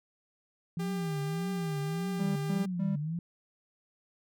sine tone with vibrato, 164.81 Hz, E3, in tune, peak -31 dBFS, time 0.77-3.19 s, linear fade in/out 2 ms, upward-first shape triangle, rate 1.7 Hz, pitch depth 230 cents each way
sawtooth tone, 398.5 Hz, G4, 28 cents sharp, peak -34 dBFS, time 0.79-2.66 s, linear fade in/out 10 ms
triangle tone bursts, 196 Hz, G3, in tune, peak -27 dBFS, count 3, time 2.19-2.96 s, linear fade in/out 10 ms, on 170 ms, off 130 ms
effects none

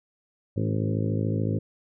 harmonic tone with a mistuned harmonic, 53.7 Hz, A1, 41 cents flat, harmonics 2 / 3 / 4 / 5 / 6 / 7 / 8 / 9 / 10, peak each -26 / -30 / -32 / -34 / -36 / -37 / -38 / -39 / -40 dBFS, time 0.56-1.59 s, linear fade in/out 10 ms, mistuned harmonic 5, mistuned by +29 cents, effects none

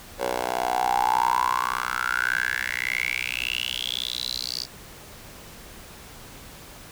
10% pulse tone with high-pass filter sweep, 61.74 Hz, B1, in tune, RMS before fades -26 dBFS, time 0.18-4.67 s, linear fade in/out 50 ms, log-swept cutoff 550 to 4800 Hz, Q 9.8, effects pink hiss -44 dBFS RMS until 6.91 s

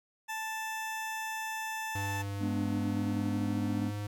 20% pulse tone, 880 Hz, A5, in tune, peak -30 dBFS, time 0.28-2.23 s, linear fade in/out 20 ms
square tone with pitch glide, 99.8 to 103.2 Hz, G2 to G#2, +32 to -10 cents, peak -35 dBFS, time 1.95-4.07 s, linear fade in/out 5 ms, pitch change +58 cents, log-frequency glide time 2.55-3.73 s
triangle chord, G# diminished, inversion none, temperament equal with one note detuned, 207.7 / 248.9 / 293.7 Hz, G#3 / B3 / D4, 0 / +14 / 0 cents, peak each -33 dBFS, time 2.39-3.92 s, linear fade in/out 50 ms
effects none

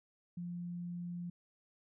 sine tone, 174.61 Hz, F3, in tune, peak -39 dBFS, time 0.37-1.3 s, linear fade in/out 5 ms, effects none

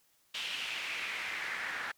pink noise with band-pass filter sweep, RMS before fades -38 dBFS, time 0.34-1.92 s, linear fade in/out 10 ms, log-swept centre 3100 to 1600 Hz, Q 3.1, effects white hiss -70 dBFS RMS until 1.97 s

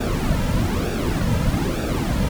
brown noise with flanger, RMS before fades -21 dBFS, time 0-2.29 s, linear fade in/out 10 ms, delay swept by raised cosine 0.96 to 2.76 ms, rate 1.1 Hz, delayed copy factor -0.7, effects none

